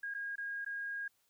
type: tone with dropouts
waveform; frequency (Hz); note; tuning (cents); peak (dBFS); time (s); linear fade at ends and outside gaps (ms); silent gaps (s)
sine; 1630; G#6; -33; -37; 0.03-1.08; 5; 0.14-0.147 / 0.357-0.38 / 0.648-0.662
effects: white hiss -75 dBFS RMS until 1.29 s